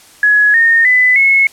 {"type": "tone with pitch steps", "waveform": "sine", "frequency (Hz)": [1684, 1836.4, 2003, 2184], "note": ["G#6", "A#6", "B6", "C#7"], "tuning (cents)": [24, -26, 24, -26], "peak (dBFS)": -6, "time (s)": [0.23, 1.47], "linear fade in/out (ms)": 2, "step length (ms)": 310, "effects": ["white hiss -42 dBFS RMS until 1.52 s", "low-pass 11000 Hz 12 dB/octave"]}